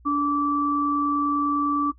sine tone pair together, 289.8 / 1160 Hz, D4 / D6, -23 / -22 cents, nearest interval 2 octaves, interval 2401 cents, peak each -23 / -22 dBFS, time 0.05-1.92 s, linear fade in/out 20 ms, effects noise-tail reverb RT60 0.1 s tail -19 dB re dry + added 60 Hz sine -49 dBFS peak until 1.98 s

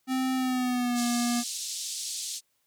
square tone with pitch glide, 259.9 to 239.7 Hz, C4 to A#3, -11 to +48 cents, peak -26 dBFS, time 0.07-1.44 s, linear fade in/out 50 ms, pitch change -141 cents, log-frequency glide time 0.35-1.03 s
white band-pass noise, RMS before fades -35 dBFS, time 0.94-2.41 s, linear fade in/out 50 ms, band 3700 to 8500 Hz, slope 24 dB/octave
effects white hiss -73 dBFS RMS until 2.66 s

